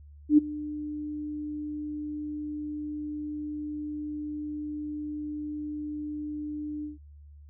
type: tone with ADSR envelope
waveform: sine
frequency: 299.1 Hz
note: D4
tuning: 32 cents sharp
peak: -12 dBFS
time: 0.29-6.98 s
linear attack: 88 ms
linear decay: 15 ms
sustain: -20 dB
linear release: 140 ms
effects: added 73 Hz sine -47 dBFS peak until 7.49 s